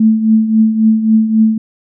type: tone with tremolo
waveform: sine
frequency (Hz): 220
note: A3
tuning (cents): 0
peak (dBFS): -4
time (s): 0-1.58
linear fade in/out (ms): 5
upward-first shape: triangle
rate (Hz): 3.7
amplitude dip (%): 70
effects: none